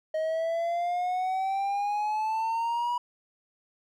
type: exponential sweep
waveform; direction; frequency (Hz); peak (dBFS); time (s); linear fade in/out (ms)
triangle; up; 626 to 975; -24; 0.14-2.98; 5
effects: none